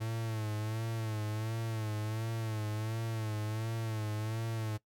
45% pulse tone with vibrato, 110 Hz, A2, in tune, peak -34 dBFS, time 0-4.78 s, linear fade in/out 20 ms, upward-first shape sine, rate 1.4 Hz, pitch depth 61 cents each way, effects noise-tail reverb RT60 0.1 s tail -19 dB re dry

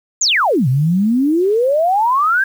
sine exponential two-way sweep, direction down then up, 7520 to 122.6 to 1630 Hz, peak -11 dBFS, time 0.21-2.44 s, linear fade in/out 5 ms, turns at 0.68 s, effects 7-bit

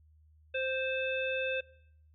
harmonic tone with a mistuned harmonic, 523.3 Hz, C5, in tune, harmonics 1 / 3 / 5 / 7, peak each -33 / -38 / -35 / -44 dBFS, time 0.54-1.61 s, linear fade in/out 10 ms, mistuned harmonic 7, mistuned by -39 cents, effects noise-tail reverb RT60 0.7 s tail -22 dB re dry + added 77 Hz sine -59 dBFS peak until 2.14 s

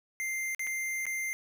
square tone with dropouts, 2093 Hz, C7, in tune, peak -32 dBFS, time 0.2-1.33 s, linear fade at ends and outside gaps 0 ms, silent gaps 0.548-0.594 / 0.668-0.672 / 1.055-1.066 s, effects none

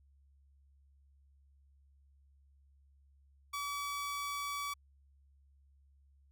sawtooth tone, 1144 Hz, D6, 46 cents flat, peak -33 dBFS, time 3.53-4.74 s, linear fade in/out 10 ms, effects added 69 Hz sine -63 dBFS peak until 6.31 s

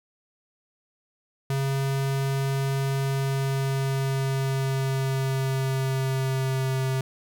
square tone with pitch glide, 136.3 to 132.11 Hz, C#3 to C3, -29 to +17 cents, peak -24 dBFS, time 1.5-7.01 s, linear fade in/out 2 ms, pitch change -54 cents, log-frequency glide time 3.05-6.9 s, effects 10-bit

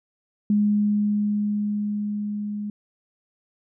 sine tone with level ramp, 207.7 Hz, G#3, in tune, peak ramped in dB -16 to -27 dBFS, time 0.5-2.7 s, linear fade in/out 2 ms, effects none

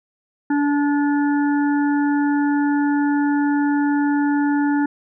harmonic tone, 288.9 Hz, D4, 28 cents flat, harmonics 1 / 3 / 5 / 6, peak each -16 / -26 / -30 / -32 dBFS, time 0.5-4.86 s, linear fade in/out 5 ms, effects none

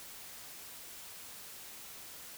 silence, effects white hiss -49 dBFS RMS until 2.37 s

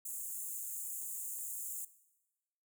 pink high-pass noise, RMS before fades -42 dBFS, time 0.05-1.85 s, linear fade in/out 5 ms, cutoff 6800 Hz, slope 96 dB/octave, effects noise-tail reverb RT60 1.0 s tail -17 dB re dry

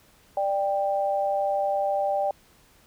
sine tone pair together, 591.1 / 789 Hz, D5 / G5, +11 / +11 cents, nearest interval perfect fourth, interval 500 cents, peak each -25 dBFS, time 0.37-2.31 s, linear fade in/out 2 ms, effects pink hiss -58 dBFS RMS until 2.86 s

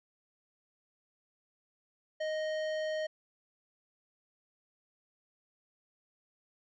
triangle tone with hard clipping, 622.3 Hz, D#5, in tune, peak -34 dBFS, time 2.2-3.07 s, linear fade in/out 10 ms, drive 17 dB, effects resampled to 22050 Hz

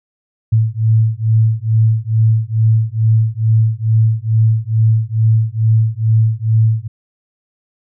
sine beating tone pair, 110 / 112.3 Hz, A2 / A2, 0 / +36 cents, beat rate 2.3 Hz, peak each -13 dBFS, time 0.52-6.88 s, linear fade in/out 10 ms, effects none

